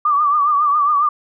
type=tone with vibrato; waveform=sine; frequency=1174.7 Hz; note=D6; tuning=in tune; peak=-12 dBFS; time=0.05-1.09 s; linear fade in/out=5 ms; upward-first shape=triangle; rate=7.3 Hz; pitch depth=89 cents each way; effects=none